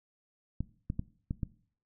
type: clicks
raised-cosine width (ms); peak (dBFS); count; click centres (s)
5; -20; 5; 0.606 / 0.901 / 0.994 / 1.309 / 1.432
effects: noise-tail reverb RT60 0.5 s tail -19 dB re dry